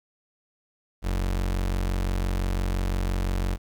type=tone; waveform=35% pulse; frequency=45.85 Hz; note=F#1; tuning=15 cents flat; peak=-22 dBFS; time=1.02-3.58 s; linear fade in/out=50 ms; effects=10-bit